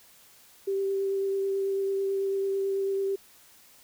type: tone with vibrato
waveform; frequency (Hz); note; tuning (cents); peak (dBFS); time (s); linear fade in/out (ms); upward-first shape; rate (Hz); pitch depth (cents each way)
sine; 391; G4; -4; -25; 0.67-3.16; 10; triangle; 9.1; 13
effects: white hiss -56 dBFS RMS until 3.83 s